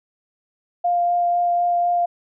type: tone with vibrato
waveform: sine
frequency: 700 Hz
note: F5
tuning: 4 cents sharp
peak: -16 dBFS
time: 0.84-2.06 s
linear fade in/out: 10 ms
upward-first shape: sine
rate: 4 Hz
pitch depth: 8 cents each way
effects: none